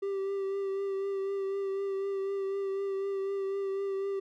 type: tone with vibrato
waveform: triangle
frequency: 392 Hz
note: G4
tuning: in tune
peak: -28 dBFS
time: 0.02-4.2 s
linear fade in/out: 10 ms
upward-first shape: triangle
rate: 4 Hz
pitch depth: 26 cents each way
effects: none